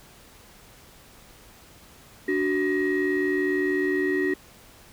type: tone cluster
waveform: sine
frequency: 293.3 / 373.1 / 1890 Hz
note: D4 / F#4 / A#6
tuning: -2 / +14 / +23 cents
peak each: -25 / -23 / -27 dBFS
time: 2.28-4.34 s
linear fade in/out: 5 ms
effects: tanh soft clip ceiling -16 dBFS + pink hiss -51 dBFS RMS until 4.92 s